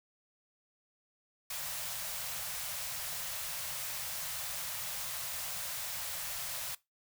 white band-stop noise, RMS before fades -39 dBFS, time 1.5-6.75 s, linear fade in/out 5 ms, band 180 to 510 Hz, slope 96 dB/octave, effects noise-tail reverb RT60 0.2 s tail -20 dB re dry

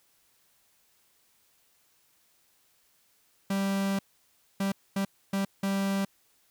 45% pulse tone bursts at uneven times, 196 Hz, G3, in tune, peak -26 dBFS, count 5, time 3.5-3.99 / 4.6-4.72 / 4.96-5.05 / 5.33-5.45 / 5.63-6.05 s, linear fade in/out 5 ms, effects white hiss -67 dBFS RMS until 6.5 s

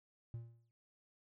triangle tone with exponential decay, 116.54 Hz, A#2, in tune, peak -37 dBFS, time 0.34-0.71 s, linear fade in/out 0 ms, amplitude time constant 79 ms, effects tanh soft clip ceiling -33 dBFS

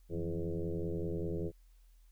sine tone with frequency modulation, 164.81 Hz, E3, in tune, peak -33 dBFS, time 0.09-1.52 s, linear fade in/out 50 ms, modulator 85 Hz, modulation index 3.8, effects added 41 Hz sine -58 dBFS peak until 2.11 s + white hiss -75 dBFS RMS until 2.11 s

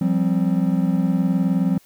triangle chord, F suspended second, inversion none, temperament equal with one note detuned, 174.61 / 193.86 / 261.6 Hz, F3 / G3 / C4, 0 / -19 / 0 cents, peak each -18 / -19 / -21 dBFS, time 0.01-1.78 s, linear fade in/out 5 ms, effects white hiss -55 dBFS RMS until 1.85 s

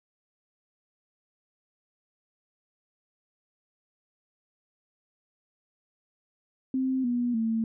sine tone with pitch steps, 261.5 / 242.6 / 225 Hz, C4 / B3 / A3, -1 / -31 / +39 cents, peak -24 dBFS, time 6.74-7.64 s, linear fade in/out 2 ms, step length 300 ms, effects none

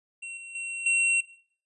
square tone with level steps, 2730 Hz, F7, 40 cents flat, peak -36 / -40 / -32 / -21 dBFS, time 0.22-1.21 s, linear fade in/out 10 ms, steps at 0.37 / 0.55 / 0.86 s, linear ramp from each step 2 ms, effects noise-tail reverb RT60 0.5 s tail -17 dB re dry + resampled to 24000 Hz

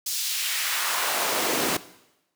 pink noise with high-pass filter sweep, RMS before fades -26 dBFS, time 0.06-1.77 s, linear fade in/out 5 ms, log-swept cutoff 5400 to 210 Hz, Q 1.1, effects noise-tail reverb RT60 0.9 s tail -17 dB re dry

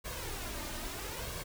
pink noise with flanger, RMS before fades -40 dBFS, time 0.04-1.44 s, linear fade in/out 20 ms, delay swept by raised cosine 1.8 to 3.3 ms, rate 0.77 Hz, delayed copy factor +0.6, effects none

